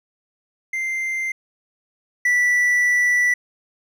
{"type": "tone pair in turn", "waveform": "triangle", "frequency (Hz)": [2088, 1964.2], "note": ["C7", "B6"], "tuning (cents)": [-4, -10], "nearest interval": "minor second", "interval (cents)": 106, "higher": "first", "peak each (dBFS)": [-20, -13], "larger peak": "second", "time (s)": [[0.73, 1.32], [2.25, 3.34]], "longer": "second", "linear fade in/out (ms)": 5, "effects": []}